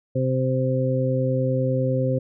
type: harmonic tone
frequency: 130 Hz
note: C3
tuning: 11 cents flat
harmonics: 1 / 2 / 3 / 4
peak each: -22 / -27 / -31 / -24 dBFS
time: 0.15-2.19 s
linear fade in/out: 10 ms
effects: none